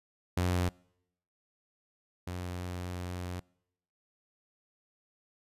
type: tone pair in turn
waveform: sawtooth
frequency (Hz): 89.6 / 89.6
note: F2 / F2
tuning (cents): +45 / +45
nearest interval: unison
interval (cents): 0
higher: neither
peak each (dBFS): -23 / -32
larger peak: first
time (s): 0.37-0.69 / 2.27-3.4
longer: second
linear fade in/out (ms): 5
effects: noise-tail reverb RT60 0.8 s tail -26 dB re dry + resampled to 32000 Hz